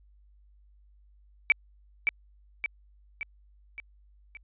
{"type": "tone with echo", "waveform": "sine", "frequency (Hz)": 2300, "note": "D7", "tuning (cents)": -37, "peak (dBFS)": -16, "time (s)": [1.5, 1.52], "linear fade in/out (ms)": 0, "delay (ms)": 570, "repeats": 5, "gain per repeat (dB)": -5, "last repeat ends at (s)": 4.37, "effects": ["added 50 Hz sine -56 dBFS peak until 4.43 s", "resampled to 8000 Hz"]}